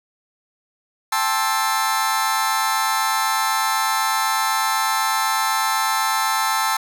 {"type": "chord", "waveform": "sawtooth", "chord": "A minor seventh", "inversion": "third", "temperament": "just", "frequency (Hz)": [792, 880, 1056, 1320], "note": ["G5", "A5", "C6", "E6"], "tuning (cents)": [18, 0, 16, 2], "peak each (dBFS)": [-23, -18, -21, -19], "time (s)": [1.12, 6.77], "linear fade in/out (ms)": 5, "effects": []}